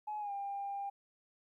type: tone with pitch glide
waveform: sine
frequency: 846 to 798.5 Hz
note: G#5 to G5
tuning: +32 to +32 cents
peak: -36 dBFS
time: 0.07-0.9 s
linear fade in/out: 10 ms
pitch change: -100 cents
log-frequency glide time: 0.19-0.32 s
effects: tanh soft clip ceiling -32 dBFS + 13-bit